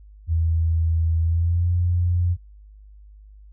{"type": "tone with pitch glide", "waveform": "sine", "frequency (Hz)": [81.9, 87.78], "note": ["E2", "F2"], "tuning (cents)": [-11, 9], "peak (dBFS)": -17, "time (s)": [0.27, 2.37], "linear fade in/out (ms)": 50, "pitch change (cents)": 120, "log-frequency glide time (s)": [1.21, 1.71], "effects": ["added 51 Hz sine -43 dBFS peak until 3.52 s"]}